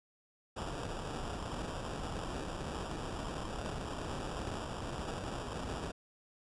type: noise with sample-and-hold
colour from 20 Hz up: pink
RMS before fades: -40 dBFS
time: 0.56-5.92 s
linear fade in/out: 10 ms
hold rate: 2100 Hz
effects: resampled to 22050 Hz